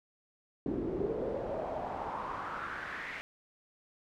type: noise with band-pass filter sweep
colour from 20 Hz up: brown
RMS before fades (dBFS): -37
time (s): 0.66-3.21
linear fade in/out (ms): 0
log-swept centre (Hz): 310 to 2100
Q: 3.7
effects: none